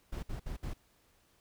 brown noise bursts, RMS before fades -38 dBFS, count 4, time 0.12-0.737 s, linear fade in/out 10 ms, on 110 ms, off 59 ms, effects pink hiss -69 dBFS RMS until 1.4 s

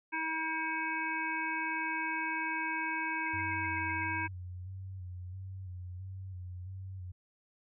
harmonic tone, 319.9 Hz, D#4, 48 cents sharp, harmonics 1 / 3 / 5 / 7 / 8, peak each -42 / -37 / -37 / -38 / -41 dBFS, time 0.12-4.28 s, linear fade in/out 20 ms
sine tone bursts, 2132 Hz, C7, 32 cents sharp, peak -40 dBFS, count 7, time 3.26-4.042 s, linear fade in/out 5 ms, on 26 ms, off 100 ms
sine tone with vibrato, 92.5 Hz, F#2, in tune, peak -40 dBFS, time 3.33-7.12 s, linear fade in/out 10 ms, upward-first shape square, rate 1.5 Hz, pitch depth 43 cents each way
effects none

